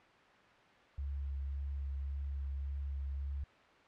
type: tone with vibrato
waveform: sine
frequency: 69.3 Hz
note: C#2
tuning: in tune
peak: -36 dBFS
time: 0.98-3.44 s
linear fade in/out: 5 ms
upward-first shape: sine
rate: 1.8 Hz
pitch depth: 16 cents each way
effects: white hiss -61 dBFS RMS until 3.87 s + low-pass 2000 Hz 12 dB/octave